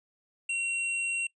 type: tone with tanh clipping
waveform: sine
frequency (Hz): 2739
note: F7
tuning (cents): -34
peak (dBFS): -29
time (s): 0.49-1.27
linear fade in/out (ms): 5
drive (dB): 18
effects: noise-tail reverb RT60 0.1 s tail -22 dB re dry + resampled to 22050 Hz